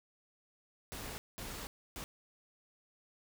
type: noise bursts at uneven times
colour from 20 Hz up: pink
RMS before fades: -44 dBFS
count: 3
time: 0.92-1.18 / 1.38-1.67 / 1.96-2.04 s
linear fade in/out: 0 ms
effects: none